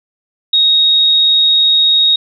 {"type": "tone", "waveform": "sine", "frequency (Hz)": 3757, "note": "A#7", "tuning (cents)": 13, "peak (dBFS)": -7, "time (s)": [0.53, 2.16], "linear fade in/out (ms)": 5, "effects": []}